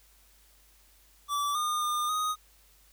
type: tone with pitch steps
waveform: square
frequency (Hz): 1158 / 1217 / 1210 / 1247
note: D6 / D#6 / D#6 / D#6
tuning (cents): -25 / -39 / -49 / +3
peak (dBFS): -28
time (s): 1.28-2.36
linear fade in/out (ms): 50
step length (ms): 270
effects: added 50 Hz sine -62 dBFS peak until 2.92 s + white hiss -62 dBFS RMS until 2.92 s